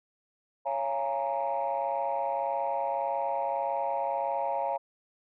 sine chord, Bb minor seventh, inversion first, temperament equal with one note detuned, 554.4 / 685.3 / 830.6 / 932.3 Hz, Db5 / F5 / Ab5 / Bb5, 0 / -33 / 0 / 0 cents, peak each -32 dBFS, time 0.65-4.78 s, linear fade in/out 20 ms, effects tanh soft clip ceiling -21 dBFS

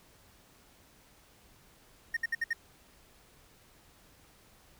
triangle tone bursts, 1849 Hz, A#6, 15 cents flat, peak -26 dBFS, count 5, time 2.14-2.532 s, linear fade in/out 5 ms, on 28 ms, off 63 ms, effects pink hiss -61 dBFS RMS until 4.79 s

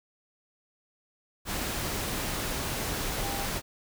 sine tone in noise, 796 Hz, G5, 26 cents sharp, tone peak -37 dBFS, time 3.2-3.47 s, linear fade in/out 50 ms, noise pink, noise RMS -32 dBFS, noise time 1.45-3.62 s, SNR -8 dB, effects none

